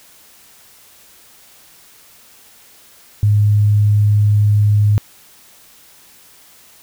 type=tone; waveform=sine; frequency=104.1 Hz; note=G#2; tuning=5 cents sharp; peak=-9 dBFS; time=3.23-4.98 s; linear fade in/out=0 ms; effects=white hiss -46 dBFS RMS until 6.82 s